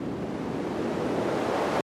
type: noise with low-pass filter sweep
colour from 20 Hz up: blue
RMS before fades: -28 dBFS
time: 0-1.81 s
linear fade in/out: 2 ms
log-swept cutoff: 240 to 560 Hz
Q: 1.1
effects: high-pass 100 Hz 12 dB/octave + MP3 64 kbps